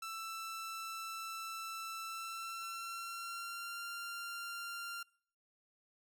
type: tone with pitch glide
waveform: sawtooth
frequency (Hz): 1329 to 1387.8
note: E6 to F6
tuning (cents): +14 to -11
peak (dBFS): -38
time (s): 0.02-5.03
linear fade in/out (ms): 5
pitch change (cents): +75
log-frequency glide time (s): 2.03-3.82
effects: noise-tail reverb RT60 0.6 s tail -25 dB re dry